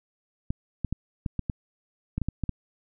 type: clicks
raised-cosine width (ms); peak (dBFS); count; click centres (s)
5; -15; 11; 0.505 / 0.847 / 0.926 / 1.262 / 1.393 / 1.498 / 2.18 / 2.217 / 2.286 / 2.437 / 2.493
effects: none